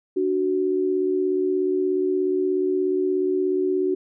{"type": "tone pair together", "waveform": "sine", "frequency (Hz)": [295.3, 372.1], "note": ["D4", "F#4"], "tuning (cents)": [10, 10], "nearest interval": "major third", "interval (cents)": 400, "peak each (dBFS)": [-26, -20], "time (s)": [0.16, 3.95], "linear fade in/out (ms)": 10, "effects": []}